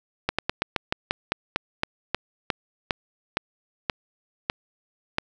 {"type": "slowing click train", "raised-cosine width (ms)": 0.3, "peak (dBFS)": -6, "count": 17, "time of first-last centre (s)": [0.29, 5.184], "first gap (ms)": 96, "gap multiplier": 1.14, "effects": []}